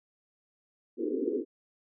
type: band-pass noise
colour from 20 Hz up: pink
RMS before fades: -31 dBFS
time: 0.97-1.45 s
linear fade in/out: 50 ms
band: 250 to 470 Hz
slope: 96 dB/octave
effects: none